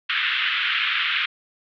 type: band-pass noise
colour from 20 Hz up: white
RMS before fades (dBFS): -23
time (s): 0.09-1.26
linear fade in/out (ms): 10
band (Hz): 1300 to 3400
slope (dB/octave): 48
effects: none